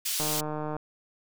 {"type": "high-pass noise", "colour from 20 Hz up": "pink", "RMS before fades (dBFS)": -30, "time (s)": [0.05, 0.41], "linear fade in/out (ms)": 10, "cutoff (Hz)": 3900, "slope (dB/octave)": 12}
{"type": "click train", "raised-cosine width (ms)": 1, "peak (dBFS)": -20, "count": 87, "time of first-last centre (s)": [0.2, 0.766], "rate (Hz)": 152}
{"effects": []}